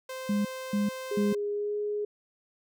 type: tone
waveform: sawtooth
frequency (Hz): 520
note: C5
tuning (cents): -11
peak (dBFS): -32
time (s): 0.09-1.35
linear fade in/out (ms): 5
type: tone bursts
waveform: sine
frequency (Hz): 205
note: G#3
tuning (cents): -22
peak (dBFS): -24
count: 3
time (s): 0.29-1.33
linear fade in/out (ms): 5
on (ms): 160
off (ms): 280
type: tone with pitch glide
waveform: sine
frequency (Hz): 411.3 to 416.3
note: G#4 to G#4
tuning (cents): -17 to +4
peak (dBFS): -28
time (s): 1.11-2.05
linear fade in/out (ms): 5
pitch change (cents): +21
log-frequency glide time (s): 1.52-1.76
effects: none

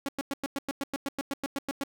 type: tone bursts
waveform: sawtooth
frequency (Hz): 277.2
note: C#4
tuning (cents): 0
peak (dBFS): -25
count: 15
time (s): 0.06-1.836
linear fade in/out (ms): 0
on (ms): 26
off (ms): 99
effects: none

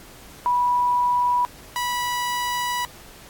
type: tone pair in turn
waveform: sine / sawtooth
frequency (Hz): 979 / 979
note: B5 / B5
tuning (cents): -15 / -15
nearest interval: unison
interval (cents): 0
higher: neither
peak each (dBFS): -17 / -19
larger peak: first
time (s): 0.46-1.45 / 1.76-2.85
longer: second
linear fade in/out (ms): 0
effects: pink hiss -45 dBFS RMS until 3.29 s + AAC 64 kbps

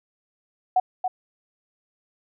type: tone with echo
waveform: sine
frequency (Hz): 740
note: F#5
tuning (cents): 0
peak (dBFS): -15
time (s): 0.76-0.8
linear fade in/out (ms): 5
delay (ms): 280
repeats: 1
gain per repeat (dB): -6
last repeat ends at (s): 1.08
effects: none

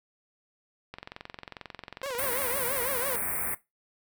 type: click train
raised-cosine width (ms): 0.3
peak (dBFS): -23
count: 36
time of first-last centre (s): 0.94-2.51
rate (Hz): 22.3
type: tone with vibrato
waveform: sawtooth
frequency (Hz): 516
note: C5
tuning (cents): -24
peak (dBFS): -28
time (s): 2.03-3.16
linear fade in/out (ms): 2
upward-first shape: triangle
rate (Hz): 6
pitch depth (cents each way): 190
type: band-stop noise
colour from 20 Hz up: white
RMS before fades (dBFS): -31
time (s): 2.18-3.55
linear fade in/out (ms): 10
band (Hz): 2400 to 8400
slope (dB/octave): 96
effects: noise-tail reverb RT60 0.2 s tail -18 dB re dry

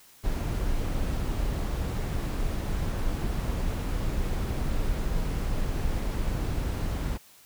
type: noise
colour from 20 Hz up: brown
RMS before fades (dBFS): -28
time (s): 0.23-7.18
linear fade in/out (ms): 20
effects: white hiss -55 dBFS RMS until 7.45 s

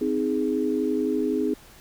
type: chord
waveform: sine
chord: Ab major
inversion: first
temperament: just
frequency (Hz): 259.6 / 311.5 / 415.3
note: C4 / Eb4 / Ab4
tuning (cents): -13 / +2 / 0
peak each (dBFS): -26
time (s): 0.01-1.54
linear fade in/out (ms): 5
effects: pink hiss -50 dBFS RMS until 1.8 s

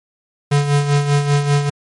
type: tone with tremolo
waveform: square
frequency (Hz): 143.9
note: D3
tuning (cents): -35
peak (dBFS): -11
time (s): 0.51-1.7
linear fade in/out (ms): 10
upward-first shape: sine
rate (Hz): 5.1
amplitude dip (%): 60
effects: MP3 48 kbps

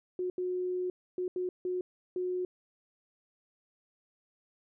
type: tone bursts at uneven times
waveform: sine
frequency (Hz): 363.7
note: F#4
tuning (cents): -30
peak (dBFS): -30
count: 6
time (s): 0.19-0.3 / 0.38-0.9 / 1.18-1.28 / 1.36-1.49 / 1.65-1.81 / 2.16-2.45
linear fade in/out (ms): 2
effects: none

